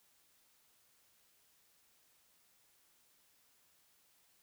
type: silence
effects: white hiss -71 dBFS RMS until 4.42 s